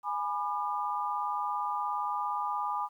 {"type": "chord", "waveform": "sine", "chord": "G# diminished", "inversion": "none", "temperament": "equal with one note detuned", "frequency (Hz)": [830.6, 987.8, 1203.5], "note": ["G#5", "B5", "D6"], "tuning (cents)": [0, 0, 42], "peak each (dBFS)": -34, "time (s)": [0.03, 2.89], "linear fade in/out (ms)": 50, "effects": ["11-bit"]}